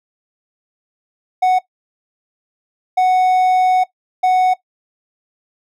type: tone bursts at uneven times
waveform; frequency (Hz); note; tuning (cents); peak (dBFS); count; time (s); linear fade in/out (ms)
triangle; 740; F#5; 0; -8; 3; 1.42-1.59 / 2.97-3.84 / 4.23-4.54; 10
effects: noise-tail reverb RT60 0.1 s tail -17 dB re dry